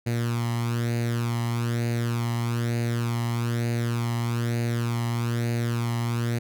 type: tone with flanger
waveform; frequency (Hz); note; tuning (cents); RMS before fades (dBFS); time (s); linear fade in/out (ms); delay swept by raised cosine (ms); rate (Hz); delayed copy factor
sawtooth; 117.9; A#2; +20; -26; 0.06-6.39; 10; 0.45 to 1; 1.1; +0.65
effects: none